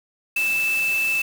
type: tone in noise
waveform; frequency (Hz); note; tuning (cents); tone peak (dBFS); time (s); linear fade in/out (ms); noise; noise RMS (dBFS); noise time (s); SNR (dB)
sine; 2637; E7; 0; -19; 0.36-1.22; 5; white; -33; 0.36-1.22; +11
effects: none